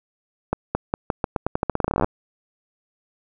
accelerating click train, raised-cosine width 1 ms, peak -6 dBFS, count 23, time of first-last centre 0.53-2.045 s, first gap 220 ms, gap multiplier 0.86, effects none

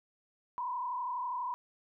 sine tone with frequency modulation, 987.8 Hz, B5, in tune, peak -33 dBFS, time 0.58-1.54 s, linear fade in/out 0 ms, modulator 32.2 Hz, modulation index 1.3, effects none

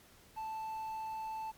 triangle tone with quantisation, 880 Hz, A5, in tune, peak -36 dBFS, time 0.36-1.52 s, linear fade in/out 20 ms, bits 11, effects pink hiss -61 dBFS RMS until 1.57 s + MP3 96 kbps

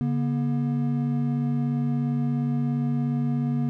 triangle tone pair together, 142.4 / 239.5 Hz, C#3 / A#3, +47 / +47 cents, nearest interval major sixth, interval 900 cents, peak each -23 dBFS, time 0.01-3.69 s, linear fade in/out 0 ms, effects none

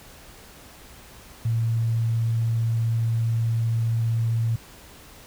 sine tone, 114.4 Hz, A#2, 32 cents flat, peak -20 dBFS, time 1.45-4.56 s, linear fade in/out 5 ms, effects added 60 Hz sine -55 dBFS peak until 5.26 s + pink hiss -47 dBFS RMS until 5.26 s

